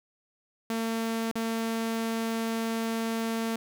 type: tone with dropouts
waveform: sawtooth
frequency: 226.4 Hz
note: A3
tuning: 50 cents sharp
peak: -24 dBFS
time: 0.7-3.56 s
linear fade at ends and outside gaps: 2 ms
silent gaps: 1.314-1.355 s
effects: none